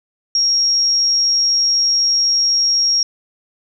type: tone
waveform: sine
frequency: 5588 Hz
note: F8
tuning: in tune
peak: -12 dBFS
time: 0.35-3.03 s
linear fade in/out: 2 ms
effects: none